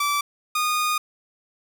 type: tone pair in turn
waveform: sawtooth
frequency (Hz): 1160 / 1229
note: D6 / D#6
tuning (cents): -22 / -22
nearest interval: minor second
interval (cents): 100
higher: second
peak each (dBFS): -17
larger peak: neither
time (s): 0-0.21 / 0.55-0.98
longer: second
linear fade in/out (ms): 5
effects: none